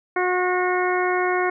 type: harmonic tone with a mistuned harmonic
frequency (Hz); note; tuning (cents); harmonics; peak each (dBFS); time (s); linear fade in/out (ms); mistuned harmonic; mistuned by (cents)
362.8; F#4; -34; 1 / 2 / 3 / 4 / 5 / 6; -22 / -25 / -27 / -28 / -29 / -30; 0.16-1.5; 5; 5; +19
effects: none